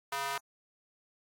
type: tone with high-pass filter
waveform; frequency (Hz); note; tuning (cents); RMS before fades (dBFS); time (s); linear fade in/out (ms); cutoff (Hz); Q
square; 138.59; C#3; 0; -35; 0.12-0.38; 5; 970; 1.7
effects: AAC 48 kbps